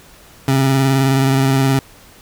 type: tone with vibrato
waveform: 25% pulse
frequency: 134.6 Hz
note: C3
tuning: 49 cents sharp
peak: -8 dBFS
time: 0.48-1.79 s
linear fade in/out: 2 ms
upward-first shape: square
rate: 19 Hz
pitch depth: 24 cents each way
effects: pink hiss -44 dBFS RMS until 2.21 s